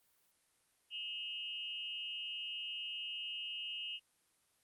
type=tone with amplitude modulation; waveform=sine; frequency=2860 Hz; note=F7; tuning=41 cents sharp; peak=-36 dBFS; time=0.9-4 s; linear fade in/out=50 ms; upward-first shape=sine; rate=240 Hz; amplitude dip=90%; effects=white hiss -74 dBFS RMS until 4.63 s + Opus 32 kbps